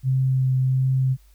sine tone with vibrato, 130.81 Hz, C3, in tune, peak -17 dBFS, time 0.03-1.17 s, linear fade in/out 50 ms, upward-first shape triangle, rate 1.4 Hz, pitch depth 13 cents each way, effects added 50 Hz sine -50 dBFS peak until 1.34 s + white hiss -62 dBFS RMS until 1.34 s

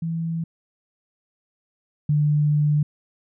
sine tone pair in turn, 164.81 / 148.73 Hz, E3 / D3, 0 / +22 cents, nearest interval major second, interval 178 cents, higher first, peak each -23 / -16 dBFS, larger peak second, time 0.02-0.44 / 2.09-2.83 s, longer second, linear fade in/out 5 ms, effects none

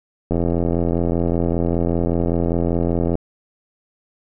click train, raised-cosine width 2 ms, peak -7 dBFS, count 243, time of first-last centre 0.31-3.154 s, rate 85.1 Hz, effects none

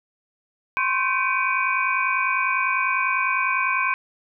sine tone cluster, 1035 / 1085 / 1546 / 2291 / 2479 Hz, C6 / C#6 / G6 / D7 / D#7, -19 / -37 / -24 / -44 / -7 cents, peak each -26 dBFS, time 0.77-3.94 s, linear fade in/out 0 ms, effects none

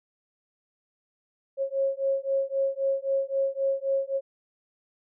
sine beating tone pair, 542 / 545.8 Hz, C#5 / C#5, -39 / -27 cents, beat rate 3.8 Hz, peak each -27 dBFS, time 1.57-4.21 s, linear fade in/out 50 ms, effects none

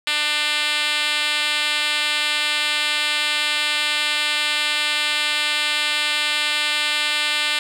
5% pulse tone with band-pass filter, 298.3 Hz, D4, 27 cents sharp, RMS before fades -21 dBFS, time 0.07-7.59 s, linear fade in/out 2 ms, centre 3700 Hz, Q 0.98, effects none

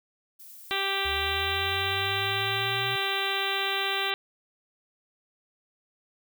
violet noise, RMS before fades -47 dBFS, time 0.39-4.11 s, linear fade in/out 10 ms
harmonic tone, 392 Hz, G4, in tune, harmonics 1 / 2 / 3 / 4 / 5 / 6 / 7 / 8 / 9 / 10, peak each -35 / -35 / -35 / -35 / -35 / -35 / -35 / -35 / -35 / -35 dBFS, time 0.71-4.14 s, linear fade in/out 0 ms
sine linear sweep, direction up, 71.5 to 123.7 Hz, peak -36 dBFS, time 1.05-2.96 s, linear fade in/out 5 ms
effects none

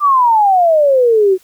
sine exponential sweep, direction down, 1199 to 365 Hz, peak -7 dBFS, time 0-1.38 s, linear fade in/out 50 ms, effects white hiss -50 dBFS RMS until 1.43 s

